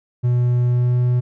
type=tone with pitch glide; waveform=triangle; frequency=122.5 to 123.49 Hz; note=B2 to B2; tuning=-14 to 0 cents; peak=-12 dBFS; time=0.23-1.21 s; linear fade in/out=20 ms; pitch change=+14 cents; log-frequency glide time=0.71-0.98 s; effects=none